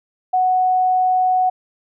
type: tone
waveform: sine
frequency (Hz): 740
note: F#5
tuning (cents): 0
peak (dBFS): -13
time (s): 0.33-1.5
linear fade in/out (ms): 10
effects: none